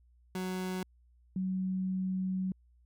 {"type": "tone pair in turn", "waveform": ["30% pulse", "sine"], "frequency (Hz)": [185, 187.26], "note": ["F#3", "F#3"], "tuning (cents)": [0, 21], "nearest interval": "unison", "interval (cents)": 21, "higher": "second", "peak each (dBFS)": [-31, -30], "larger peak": "second", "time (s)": [[0.35, 0.83], [1.36, 2.52]], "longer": "second", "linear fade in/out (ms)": 2, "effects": ["added 60 Hz sine -61 dBFS peak until 2.85 s"]}